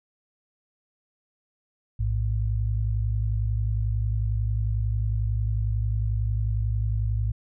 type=tone pair together; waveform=sine; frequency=57.1 / 108.2 Hz; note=A#1 / A2; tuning=-35 / -29 cents; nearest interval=major seventh; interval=1106 cents; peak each=-25 dBFS; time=1.99-7.32 s; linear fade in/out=10 ms; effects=none